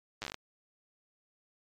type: slowing click train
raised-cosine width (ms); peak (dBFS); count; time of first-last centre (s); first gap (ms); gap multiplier
0.2; -20; 9; 0.22-0.344; 9; 1.15
effects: MP3 96 kbps